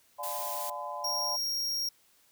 sine chord, D diminished seventh, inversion none, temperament just, 587.3 / 704.8 / 845.8 / 1014.9 Hz, D5 / F5 / Ab5 / Cb6, 0 / +16 / +31 / +47 cents, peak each -41 / -42 / -41 / -38 dBFS, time 0.18-1.37 s, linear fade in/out 20 ms
blue noise, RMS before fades -38 dBFS, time 0.23-0.7 s, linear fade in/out 5 ms
45% pulse tone, 5588 Hz, F8, in tune, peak -30 dBFS, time 1.04-1.89 s, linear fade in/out 5 ms
effects white hiss -65 dBFS RMS until 2.31 s

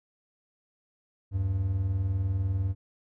triangle tone pair together, 77 / 97.01 Hz, D#2 / G2, -17 / -18 cents, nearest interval major third, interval 399 cents, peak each -31 / -24 dBFS, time 1.31-2.75 s, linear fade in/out 50 ms, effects none

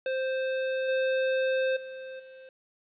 square tone with level steps, 523.3 Hz, C5, in tune, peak -28 / -25 / -39 / -47 dBFS, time 0.06-2.49 s, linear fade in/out 2 ms, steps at 0.88 / 1.76 / 2.19 s, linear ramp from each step 10 ms, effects resampled to 8000 Hz + 11-bit

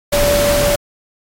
sine tone in noise, 579 Hz, D5, 25 cents flat, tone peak -13 dBFS, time 0.12-0.76 s, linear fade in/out 10 ms, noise pink, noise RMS -17 dBFS, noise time 0.12-0.76 s, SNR +1 dB, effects AAC 48 kbps

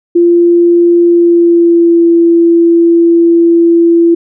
sine tone with pitch glide, 344.7 to 337.6 Hz, F4 to E4, -23 to +41 cents, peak -3 dBFS, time 0.15-4.15 s, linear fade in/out 10 ms, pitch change -36 cents, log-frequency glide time 1.03-2.05 s, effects none

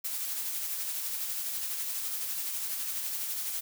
blue noise with tremolo, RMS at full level -33 dBFS, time 0.04-3.61 s, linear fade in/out 10 ms, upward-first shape sine, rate 12 Hz, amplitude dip 30%, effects none

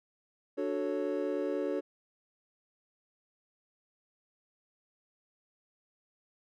triangle chord, D major seventh, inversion none, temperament equal, 293.7 / 370 / 440 / 554.4 Hz, D4 / F#4 / A4 / C#5, 0 / 0 / 0 / 0 cents, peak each -34 dBFS, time 0.57-1.81 s, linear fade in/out 20 ms, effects none

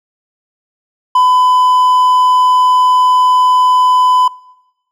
triangle tone, 1005 Hz, B5, 30 cents sharp, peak -4 dBFS, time 1.15-4.28 s, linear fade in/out 5 ms, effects noise-tail reverb RT60 1.0 s tail -25 dB re dry

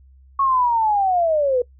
sine linear sweep, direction down, 1108.7 to 480 Hz, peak -15 dBFS, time 0.39-1.62 s, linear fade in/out 5 ms, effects noise-tail reverb RT60 0.1 s tail -21 dB re dry + added 66 Hz sine -46 dBFS peak until 1.79 s

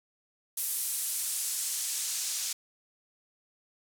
white noise with band-pass filter sweep, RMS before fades -33 dBFS, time 0.57-2.53 s, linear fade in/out 5 ms, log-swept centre 11000 to 6200 Hz, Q 1.1, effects none

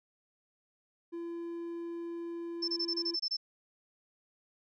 triangle tone, 339.2 Hz, E4, 50 cents sharp, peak -35 dBFS, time 1.12-3.16 s, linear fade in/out 20 ms
sine tone bursts, 5300 Hz, E8, 9 cents sharp, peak -30 dBFS, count 9, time 2.62-3.369 s, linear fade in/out 10 ms, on 61 ms, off 25 ms
effects none

